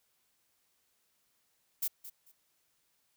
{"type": "noise with echo", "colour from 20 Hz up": "violet", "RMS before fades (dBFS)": -32, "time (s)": [1.82, 1.88], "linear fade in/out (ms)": 10, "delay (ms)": 220, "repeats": 2, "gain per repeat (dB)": -14, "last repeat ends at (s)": 2.32, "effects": ["white hiss -75 dBFS RMS until 3.16 s"]}